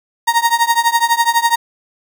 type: tone with tremolo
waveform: 35% pulse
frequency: 932.3 Hz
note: A#5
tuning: in tune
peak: -6 dBFS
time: 0.27-1.56 s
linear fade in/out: 10 ms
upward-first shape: triangle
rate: 12 Hz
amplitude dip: 95%
effects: 7-bit